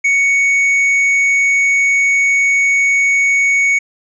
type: tone with hard clipping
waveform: triangle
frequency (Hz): 2227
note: C#7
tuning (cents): +7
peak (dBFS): -11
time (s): 0.04-3.79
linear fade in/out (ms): 10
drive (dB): 7
effects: resampled to 24000 Hz